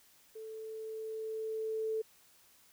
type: tone with level ramp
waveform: sine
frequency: 440 Hz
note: A4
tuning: in tune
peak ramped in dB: -43 to -31 dBFS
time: 0.35-2.02 s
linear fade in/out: 10 ms
effects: white hiss -64 dBFS RMS until 2.72 s